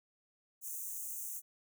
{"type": "high-pass noise", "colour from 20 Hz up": "white", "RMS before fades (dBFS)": -42, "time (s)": [0.61, 1.42], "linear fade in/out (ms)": 50, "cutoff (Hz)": 6100, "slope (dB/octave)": 96, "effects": []}